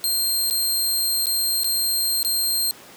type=tone with dropouts; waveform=15% pulse; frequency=4186 Hz; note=C8; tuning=in tune; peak=-13 dBFS; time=0.04-2.71 s; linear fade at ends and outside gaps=0 ms; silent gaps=0.5-0.509 / 1.258-1.268 / 1.634-1.644 / 2.23-2.248 s; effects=pink hiss -44 dBFS RMS until 2.96 s + high-pass 200 Hz 12 dB/octave